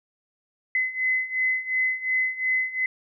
sine beating tone pair, 2032 / 2034.8 Hz, B6 / C7, +49 / -49 cents, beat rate 2.8 Hz, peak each -27 / -24 dBFS, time 0.75-2.86 s, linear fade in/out 2 ms, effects none

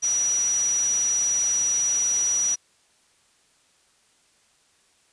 sine tone in noise, 5840 Hz, F#8, 24 cents flat, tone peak -20 dBFS, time 0.02-2.56 s, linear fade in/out 20 ms, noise white, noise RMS -35 dBFS, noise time 0.02-2.56 s, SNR +12 dB, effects white hiss -62 dBFS RMS until 5.12 s + resampled to 22050 Hz

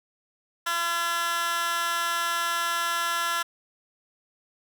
15% pulse tone with high-pass filter, 340 Hz, F4, 46 cents flat, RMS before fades -27 dBFS, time 0.66-3.43 s, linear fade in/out 10 ms, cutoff 1500 Hz, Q 1.7, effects none

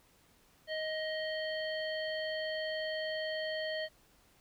harmonic tone, 627 Hz, D#5, 13 cents sharp, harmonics 1 / 3 / 5 / 7, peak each -36 / -40 / -43 / -46 dBFS, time 0.67-3.89 s, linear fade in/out 50 ms, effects pink hiss -66 dBFS RMS until 4.4 s

